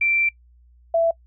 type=tone pair in turn; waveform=sine; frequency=2349 / 665.3 Hz; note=D7 / E5; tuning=0 / +16 cents; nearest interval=octave + minor seventh; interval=2184 cents; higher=first; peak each=-17 / -15 dBFS; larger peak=second; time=0.01-0.29 / 0.94-1.11 s; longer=first; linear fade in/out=5 ms; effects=noise-tail reverb RT60 0.1 s tail -23 dB re dry + added 60 Hz sine -50 dBFS peak until 1.26 s